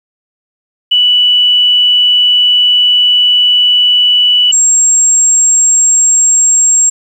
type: tone pair in turn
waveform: sine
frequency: 2960 / 7535 Hz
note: F#7 / A#8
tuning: 0 / +18 cents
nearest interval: octave + major third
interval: 1618 cents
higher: second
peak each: -5 dBFS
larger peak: neither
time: 0.91-4.52 / 4.52-6.9 s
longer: first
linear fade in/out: 10 ms
effects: 7-bit